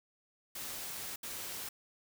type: noise bursts at uneven times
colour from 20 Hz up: white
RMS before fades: -42 dBFS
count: 2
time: 0.55-1.16 / 1.23-1.69 s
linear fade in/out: 5 ms
effects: none